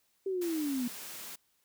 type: linear sweep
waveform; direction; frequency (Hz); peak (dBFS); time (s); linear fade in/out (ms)
sine; down; 392 to 235.9; -30; 0.26-0.88; 5
type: high-pass noise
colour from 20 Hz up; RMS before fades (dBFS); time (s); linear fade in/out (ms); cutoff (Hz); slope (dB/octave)
white; -44; 0.41-1.36; 10; 150; 12
effects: white hiss -73 dBFS RMS until 1.64 s